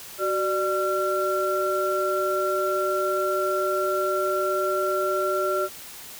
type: tone cluster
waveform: sine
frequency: 374.9 / 594 / 1365 Hz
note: F#4 / D5 / F6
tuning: +23 / +20 / -40 cents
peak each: -26 dBFS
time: 0.18-5.69 s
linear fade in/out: 50 ms
effects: white hiss -41 dBFS RMS until 6.19 s